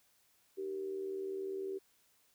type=tone with amplitude modulation; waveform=sine; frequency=387.3 Hz; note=G4; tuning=21 cents flat; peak=-34 dBFS; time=0.57-1.79 s; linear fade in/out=20 ms; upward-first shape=sine; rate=80.1 Hz; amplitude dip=60%; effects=white hiss -71 dBFS RMS until 2.34 s